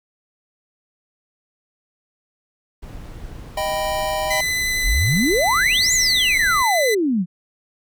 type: noise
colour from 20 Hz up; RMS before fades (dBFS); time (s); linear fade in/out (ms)
brown; -34; 2.82-6.63; 10
type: chord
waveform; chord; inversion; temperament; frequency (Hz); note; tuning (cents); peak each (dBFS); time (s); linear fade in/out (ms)
square; Eb augmented; none; equal; 622.3 / 784 / 987.8; Eb5 / G5 / B5; 0 / 0 / 0; -24 / -26 / -28; 3.57-4.41; 5
type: tone with vibrato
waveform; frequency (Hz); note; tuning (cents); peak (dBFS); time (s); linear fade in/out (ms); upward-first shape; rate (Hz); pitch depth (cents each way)
sawtooth; 2011; B6; +31; -16; 4.3-6.95; 10; triangle; 11; 9
type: exponential two-way sweep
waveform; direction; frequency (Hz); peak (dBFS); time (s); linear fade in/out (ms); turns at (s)
sine; up then down; 33.99 to 7310 to 166.5; -16; 4.82-7.26; 50; 5.93
effects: none

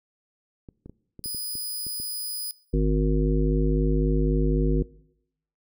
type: clicks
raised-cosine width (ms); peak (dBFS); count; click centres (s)
3; -29; 9; 0.688 / 0.86 / 0.896 / 1.193 / 1.259 / 1.347 / 1.554 / 1.867 / 2
type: tone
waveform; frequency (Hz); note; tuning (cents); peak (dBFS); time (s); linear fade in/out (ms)
10% pulse; 4978; D#8; 0; -23; 1.24-2.51; 0
type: harmonic tone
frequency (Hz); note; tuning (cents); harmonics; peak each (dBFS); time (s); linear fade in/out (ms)
51.91; G#1; 0; 1 / 3 / 5 / 7 / 9; -21 / -26 / -28 / -29 / -31; 2.73-4.83; 10
effects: noise-tail reverb RT60 0.8 s tail -22 dB re dry

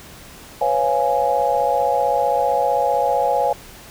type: chord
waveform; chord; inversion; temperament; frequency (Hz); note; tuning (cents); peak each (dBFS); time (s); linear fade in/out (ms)
sine; C# dominant seventh; third; just; 498.9 / 554.4 / 693 / 831.5; B4 / C#5 / E#5 / G#5; +17 / 0 / -14 / +2; -23 / -21 / -22 / -19; 0.61-3.53; 5
effects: pink hiss -41 dBFS RMS until 3.9 s

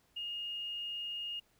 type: tone with quantisation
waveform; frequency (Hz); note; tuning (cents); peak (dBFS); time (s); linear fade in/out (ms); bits
sine; 2847; F7; +33; -37; 0.16-1.4; 10; 11
effects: pink hiss -71 dBFS RMS until 1.59 s

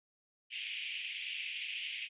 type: band-pass noise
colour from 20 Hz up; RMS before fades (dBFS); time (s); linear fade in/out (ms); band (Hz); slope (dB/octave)
white; -41; 0.5-2.09; 50; 2300 to 3100; 48
effects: resampled to 8000 Hz

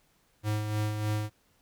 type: tone with tremolo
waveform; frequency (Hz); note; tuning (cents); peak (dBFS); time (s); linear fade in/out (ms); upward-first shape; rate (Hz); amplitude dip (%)
square; 106.3; G#2; +41; -27; 0.43-1.3; 50; sine; 3.3; 45
effects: pink hiss -68 dBFS RMS until 1.61 s

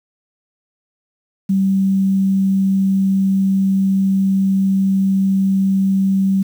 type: tone with quantisation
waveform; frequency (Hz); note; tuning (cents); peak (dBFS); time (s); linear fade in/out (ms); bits
sine; 193.2; G3; -25; -12; 1.49-6.43; 10; 7
effects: none

